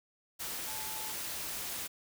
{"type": "tone in noise", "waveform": "sine", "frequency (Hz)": 870, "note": "A5", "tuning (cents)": -20, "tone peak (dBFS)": -46, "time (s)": [0.66, 1.13], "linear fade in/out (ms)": 20, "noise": "white", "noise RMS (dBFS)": -39, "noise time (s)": [0.39, 1.88], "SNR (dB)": -10, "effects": []}